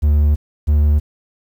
triangle tone pair in turn, 74 / 74.27 Hz, D2 / D2, +14 / +20 cents, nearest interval unison, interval 6 cents, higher second, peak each -8 dBFS, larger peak neither, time 0.02-0.36 / 0.67-1 s, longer first, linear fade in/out 20 ms, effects 8-bit

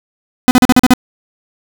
45% pulse tone bursts, 251.6 Hz, B3, 32 cents sharp, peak -3 dBFS, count 7, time 0.48-0.936 s, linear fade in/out 0 ms, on 30 ms, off 41 ms, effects none

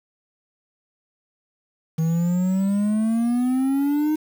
triangle exponential sweep, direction up, 159.2 to 311.1 Hz, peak -16 dBFS, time 1.98-4.16 s, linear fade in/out 10 ms, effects 7-bit

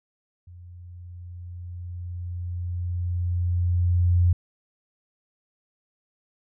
sine tone with level ramp, 88.1 Hz, F2, 16 cents sharp, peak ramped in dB -42 to -15 dBFS, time 0.47-4.33 s, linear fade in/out 5 ms, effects none

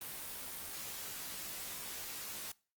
white noise with comb filter, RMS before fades -44 dBFS, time 0.01-2.52 s, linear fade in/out 5 ms, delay 17 ms, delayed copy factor -0.8, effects noise-tail reverb RT60 0.4 s tail -24 dB re dry + Opus 32 kbps

